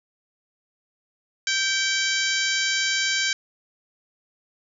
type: harmonic tone with a mistuned harmonic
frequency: 784 Hz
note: G5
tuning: in tune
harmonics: 2 / 3 / 4 / 5 / 6 / 7 / 8 / 9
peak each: -26 / -28 / -29 / -30 / -31 / -31 / -32 / -33 dBFS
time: 1.47-3.33 s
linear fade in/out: 2 ms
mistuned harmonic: 3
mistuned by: -42 cents
effects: none